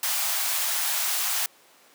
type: high-pass noise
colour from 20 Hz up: white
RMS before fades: -26 dBFS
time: 0.03-1.46 s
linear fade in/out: 2 ms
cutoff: 620 Hz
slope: 96 dB/octave
effects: pink hiss -55 dBFS RMS until 1.94 s + high-pass 400 Hz 12 dB/octave